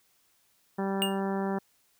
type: harmonic tone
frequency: 194.9 Hz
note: G3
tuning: 10 cents flat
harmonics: 1 / 2 / 3 / 4 / 5 / 6 / 7 / 8 / 9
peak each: -30 / -33 / -39 / -37 / -40 / -47 / -45 / -49 / -46 dBFS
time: 0.78-1.59 s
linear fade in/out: 10 ms
type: tone with exponential decay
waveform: square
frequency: 2832 Hz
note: F7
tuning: 23 cents sharp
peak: -23 dBFS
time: 1.02-1.2 s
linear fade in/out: 0 ms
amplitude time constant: 37 ms
effects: white hiss -68 dBFS RMS until 1.99 s